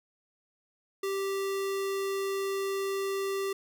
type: tone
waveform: square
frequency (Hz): 391.2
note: G4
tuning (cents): -4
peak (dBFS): -30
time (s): 1.03-3.53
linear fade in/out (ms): 5
effects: none